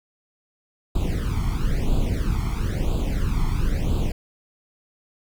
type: noise with flanger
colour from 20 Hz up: brown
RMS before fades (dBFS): -22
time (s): 0.95-4.12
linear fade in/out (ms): 5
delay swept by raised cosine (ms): 0.26 to 0.93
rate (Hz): 1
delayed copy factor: +0.95
effects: none